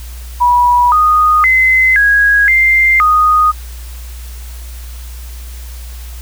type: tone with pitch steps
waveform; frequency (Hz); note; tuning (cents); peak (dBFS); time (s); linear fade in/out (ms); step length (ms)
sine; 974 / 1237 / 2050 / 1651 / 2094 / 1240; B5 / D#6 / C7 / G#6 / C7 / D#6; -24 / -10 / -36 / -11 / +1 / -6; -6; 0.4-3.52; 20; 520
effects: added 60 Hz sine -25 dBFS peak until 6.21 s + white hiss -37 dBFS RMS until 6.21 s